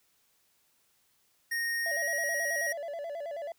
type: tone with pitch glide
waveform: square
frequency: 1858 to 1893.8 Hz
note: A#6 to A#6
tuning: -6 to +27 cents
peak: -30 dBFS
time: 1.51-2.73 s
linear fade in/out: 10 ms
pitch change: +33 cents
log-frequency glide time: 1.86-2.08 s
type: tone with vibrato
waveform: triangle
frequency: 622.3 Hz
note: D#5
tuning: in tune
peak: -33 dBFS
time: 1.86-3.52 s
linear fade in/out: 2 ms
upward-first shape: square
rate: 9.3 Hz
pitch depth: 130 cents each way
effects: white hiss -70 dBFS RMS until 3.58 s